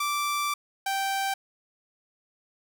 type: tone pair in turn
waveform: sawtooth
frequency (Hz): 1170 / 780.9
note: D6 / G5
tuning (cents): -7 / -7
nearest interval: perfect fifth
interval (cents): 700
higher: first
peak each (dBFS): -22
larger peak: neither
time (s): 0-0.54 / 0.86-1.34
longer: first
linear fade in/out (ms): 5
effects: none